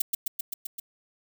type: noise with echo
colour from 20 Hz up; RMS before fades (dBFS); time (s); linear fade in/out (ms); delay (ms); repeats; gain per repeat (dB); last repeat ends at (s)
violet; -24; 0-0.02; 5; 130; 6; -2; 0.8
effects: none